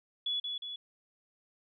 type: tone with echo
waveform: sine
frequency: 3406 Hz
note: G#7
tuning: 43 cents sharp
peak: -30 dBFS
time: 0.26-0.4 s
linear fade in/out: 5 ms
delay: 180 ms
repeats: 2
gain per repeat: -4 dB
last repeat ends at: 0.76 s
effects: none